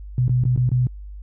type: tone with dropouts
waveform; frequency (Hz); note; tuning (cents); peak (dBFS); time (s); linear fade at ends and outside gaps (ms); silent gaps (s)
sine; 125.1; B2; +23; -15; 0.18-0.87; 2; 0.281-0.294 / 0.438-0.452 / 0.562-0.575 / 0.692-0.716
effects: added 50 Hz sine -33 dBFS peak until 1.22 s